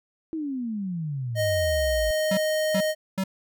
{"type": "exponential sweep", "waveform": "sine", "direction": "down", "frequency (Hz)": [329.6, 51.7], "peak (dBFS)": -27, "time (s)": [0.33, 2.11], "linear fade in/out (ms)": 0}
{"type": "tone", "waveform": "square", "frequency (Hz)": 621, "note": "D#5", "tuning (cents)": -3, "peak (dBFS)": -23, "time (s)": [1.35, 2.95], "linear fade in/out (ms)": 50}
{"type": "tone bursts", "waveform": "square", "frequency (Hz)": 191.1, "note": "G3", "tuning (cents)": -44, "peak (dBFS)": -24, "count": 3, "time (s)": [2.31, 3.239], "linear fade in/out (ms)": 5, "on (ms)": 63, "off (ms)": 370}
{"effects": []}